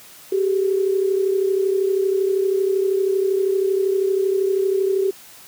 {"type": "tone pair together", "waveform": "sine", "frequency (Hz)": [383.9, 416.6], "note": ["G4", "G#4"], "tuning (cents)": [-36, 5], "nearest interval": "minor second", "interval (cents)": 141, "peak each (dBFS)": [-17, -24], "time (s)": [0.32, 5.11], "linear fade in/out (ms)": 5, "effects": ["white hiss -44 dBFS RMS until 5.47 s", "high-pass 80 Hz 12 dB/octave"]}